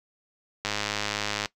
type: click train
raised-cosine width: 0.2 ms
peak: -10 dBFS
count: 85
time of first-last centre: 0.65-1.458 s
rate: 104 Hz
effects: noise-tail reverb RT60 0.1 s tail -19 dB re dry